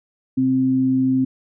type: tone pair together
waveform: sine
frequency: 127.44 / 261.6 Hz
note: C3 / C4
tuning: -45 / 0 cents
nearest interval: octave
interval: 1245 cents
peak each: -26 / -15 dBFS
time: 0.37-1.25 s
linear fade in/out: 10 ms
effects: none